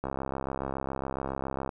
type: click train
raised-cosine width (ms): 1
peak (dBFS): -18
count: 112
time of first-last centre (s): 0.04-1.692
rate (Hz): 67.2
effects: none